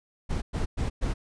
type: noise bursts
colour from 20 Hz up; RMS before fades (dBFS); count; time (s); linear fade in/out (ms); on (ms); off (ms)
brown; -27; 4; 0.29-1.14; 20; 130; 110
effects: resampled to 22050 Hz